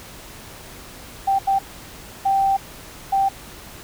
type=tone bursts at uneven times; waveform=sine; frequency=782 Hz; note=G5; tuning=4 cents flat; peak=-15 dBFS; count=4; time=1.27-1.39 / 1.47-1.59 / 2.25-2.57 / 3.12-3.29 s; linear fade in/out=10 ms; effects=pink hiss -40 dBFS RMS until 3.83 s